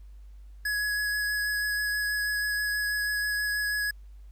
square tone with vibrato, 1679 Hz, G#6, 18 cents sharp, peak -27 dBFS, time 0.65-3.91 s, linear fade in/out 5 ms, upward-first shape sine, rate 6.2 Hz, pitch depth 11 cents each way, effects added 50 Hz sine -44 dBFS peak until 4.31 s + pink hiss -70 dBFS RMS until 4.31 s

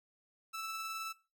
sawtooth tone with tremolo, 1318.5 Hz, E6, in tune, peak -34 dBFS, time 0.53-1.13 s, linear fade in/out 20 ms, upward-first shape triangle, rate 19 Hz, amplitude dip 30%, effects noise-tail reverb RT60 0.3 s tail -18 dB re dry

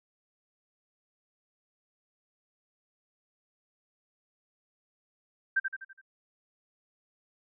sine tone with echo, 1568 Hz, G6, in tune, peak -22 dBFS, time 5.56-5.6 s, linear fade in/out 10 ms, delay 83 ms, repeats 5, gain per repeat -6 dB, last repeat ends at 6.015 s, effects none

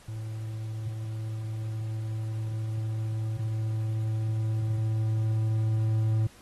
triangle tone with level ramp, 110 Hz, A2, in tune, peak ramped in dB -31 to -20 dBFS, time 0.08-6.27 s, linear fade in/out 5 ms, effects pink hiss -55 dBFS RMS until 6.41 s + AAC 32 kbps

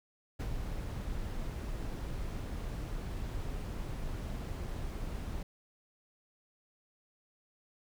brown noise with ADSR envelope, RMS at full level -34 dBFS, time 0.39-5.43 s, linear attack 14 ms, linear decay 77 ms, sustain -4 dB, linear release 4 ms, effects none

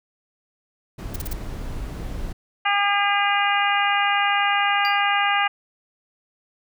brown noise, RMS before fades -30 dBFS, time 0.98-2.33 s, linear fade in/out 10 ms
blue noise bursts, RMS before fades -32 dBFS, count 4, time 1.14-1.332 s, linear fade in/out 5 ms, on 21 ms, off 36 ms
harmonic tone, 404.4 Hz, G#4, 46 cents flat, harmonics 2 / 3 / 4 / 5 / 6 / 7, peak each -22 / -24 / -25 / -26 / -27 / -27 dBFS, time 2.65-5.48 s, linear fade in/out 10 ms
triangle tone with exponential decay, 4745 Hz, D8, 17 cents sharp, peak -24 dBFS, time 4.85-5.02 s, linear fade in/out 0 ms, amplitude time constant 36 ms
effects none

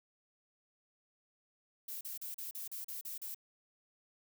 violet noise bursts, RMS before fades -43 dBFS, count 9, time 1.88-3.346 s, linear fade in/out 5 ms, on 130 ms, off 37 ms, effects none

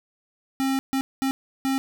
square tone bursts at uneven times, 268 Hz, C4, 42 cents sharp, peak -22 dBFS, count 4, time 0.6-0.79 / 0.93-1.01 / 1.22-1.31 / 1.65-1.78 s, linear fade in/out 0 ms, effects none

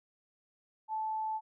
sine tone, 873 Hz, A5, 14 cents flat, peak -32 dBFS, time 0.88-1.41 s, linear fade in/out 50 ms, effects none

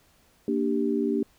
sine chord, G minor, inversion first, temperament equal, 233.1 / 293.7 / 392 Hz, Bb3 / D4 / G4, 0 / 0 / 0 cents, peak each -27 dBFS, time 0.48-1.23 s, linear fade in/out 2 ms, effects pink hiss -62 dBFS RMS until 1.38 s

